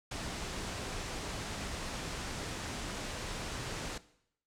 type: low-pass noise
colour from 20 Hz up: pink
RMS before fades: -40 dBFS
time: 0.11-3.98 s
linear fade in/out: 5 ms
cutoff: 8500 Hz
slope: 24 dB/octave
effects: noise-tail reverb RT60 0.7 s tail -17 dB re dry